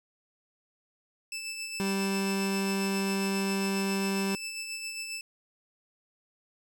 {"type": "tone with tremolo", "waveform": "20% pulse", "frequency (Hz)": 2637, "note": "E7", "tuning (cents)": 0, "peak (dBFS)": -29, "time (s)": [1.32, 5.21], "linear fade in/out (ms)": 2, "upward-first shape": "sine", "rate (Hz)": 7.4, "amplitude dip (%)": 40}
{"type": "tone", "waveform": "30% pulse", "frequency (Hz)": 195.1, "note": "G3", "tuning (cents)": -8, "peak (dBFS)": -25, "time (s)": [1.8, 4.35], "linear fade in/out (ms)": 0}
{"effects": []}